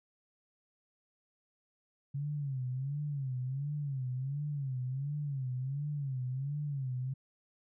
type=tone with vibrato; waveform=sine; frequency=136.8 Hz; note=C#3; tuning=23 cents flat; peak=-33 dBFS; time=2.14-7.14 s; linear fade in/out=10 ms; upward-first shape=sine; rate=1.4 Hz; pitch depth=140 cents each way; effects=none